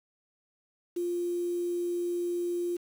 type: tone with quantisation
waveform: sine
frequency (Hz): 349.2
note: F4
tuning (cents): 0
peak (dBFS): -28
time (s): 0.96-2.77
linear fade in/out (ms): 10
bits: 8
effects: none